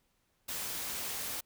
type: noise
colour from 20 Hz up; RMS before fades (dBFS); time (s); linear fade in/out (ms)
white; -38; 0.48-1.41; 10
effects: pink hiss -75 dBFS RMS until 1.45 s